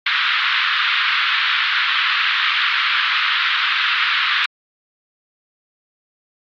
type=band-pass noise; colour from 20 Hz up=pink; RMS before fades=-18 dBFS; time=0.06-4.46 s; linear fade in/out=5 ms; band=1200 to 3900 Hz; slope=48 dB/octave; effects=AAC 64 kbps